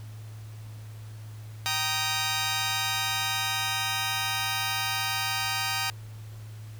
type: chord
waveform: 10% pulse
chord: Eb major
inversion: first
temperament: just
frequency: 777.8 / 933.4 / 1244.5 Hz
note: G5 / Bb5 / Eb6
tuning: -14 / +2 / 0 cents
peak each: -23 dBFS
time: 1.66-5.9 s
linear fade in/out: 0 ms
effects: added 108 Hz sine -39 dBFS peak until 6.79 s + pink hiss -54 dBFS RMS until 6.79 s